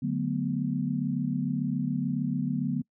sine chord, B minor seventh, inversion first, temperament equal, 146.83 / 185 / 220 / 246.9 Hz, D3 / F#3 / A3 / B3, 0 / 0 / 0 / 0 cents, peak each -31 / -32 / -34 / -30 dBFS, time 0.02-2.82 s, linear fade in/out 10 ms, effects noise-tail reverb RT60 0.1 s tail -26 dB re dry

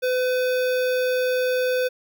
square tone with notch filter, 505 Hz, B4, 39 cents sharp, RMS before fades -22 dBFS, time 0.02-1.89 s, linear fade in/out 20 ms, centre 8200 Hz, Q 1.1, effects none

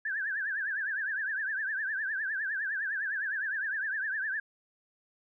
sine tone with vibrato, 1651 Hz, G#6, 11 cents flat, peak -30 dBFS, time 0.05-4.4 s, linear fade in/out 5 ms, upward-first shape triangle, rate 9.8 Hz, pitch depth 170 cents each way, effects none

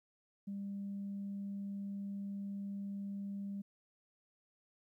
sine tone, 199.2 Hz, G3, 28 cents sharp, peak -38 dBFS, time 0.47-3.62 s, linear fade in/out 10 ms, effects tanh soft clip ceiling -35 dBFS + 13-bit

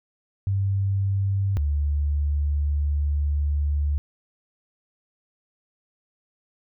sine tone pair in turn, 98 / 72.85 Hz, G2 / D2, 0 / -13 cents, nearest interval perfect fourth, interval 513 cents, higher first, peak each -20 dBFS, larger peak neither, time 0.47-1.57 / 1.57-3.98 s, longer second, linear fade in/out 0 ms, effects none

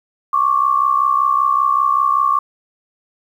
sine tone pair together, 1096 / 1161.2 Hz, C#6 / D6, -20 / -20 cents, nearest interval minor second, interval 100 cents, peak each -15 dBFS, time 0.33-2.39 s, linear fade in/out 5 ms, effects 8-bit

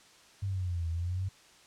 sine exponential two-way sweep, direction down then up, 100.2 to 81.8 to 96.9 Hz, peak -30 dBFS, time 0.42-1.29 s, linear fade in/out 10 ms, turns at 0.89 s, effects white hiss -58 dBFS RMS until 1.66 s + low-pass 7000 Hz 12 dB/octave

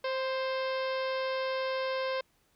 harmonic tone with a mistuned harmonic, 526 Hz, C5, 9 cents sharp, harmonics 1 / 2 / 3 / 4 / 5 / 6 / 7 / 8 / 9 / 10, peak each -31 / -37 / -41 / -43 / -45 / -47 / -48 / -49 / -50 / -51 dBFS, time 0.04-2.21 s, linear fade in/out 5 ms, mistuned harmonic 2, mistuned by -20 cents, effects pink hiss -70 dBFS RMS until 2.55 s

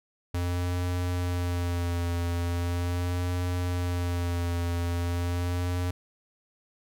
square tone with vibrato, 87.7 Hz, F2, 8 cents sharp, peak -27 dBFS, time 0.34-5.91 s, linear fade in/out 5 ms, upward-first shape sine, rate 0.4 Hz, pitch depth 30 cents each way, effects none

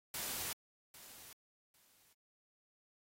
white noise with echo, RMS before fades -41 dBFS, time 0.14-0.53 s, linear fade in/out 2 ms, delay 800 ms, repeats 2, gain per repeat -14 dB, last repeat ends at 2.13 s, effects AAC 48 kbps

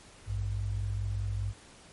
sine tone pair together, 55.35 / 100.2 Hz, A1 / G2, +11 / +38 cents, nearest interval minor seventh, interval 1027 cents, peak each -34 / -31 dBFS, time 0.26-1.54 s, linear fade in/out 50 ms, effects pink hiss -54 dBFS RMS until 1.92 s + MP3 48 kbps

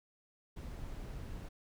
brown noise, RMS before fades -44 dBFS, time 0.56-1.49 s, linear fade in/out 10 ms, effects none

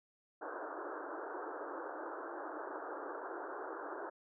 pink band-pass noise, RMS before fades -44 dBFS, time 0.41-4.1 s, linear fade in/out 10 ms, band 300 to 1600 Hz, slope 96 dB/octave, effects none

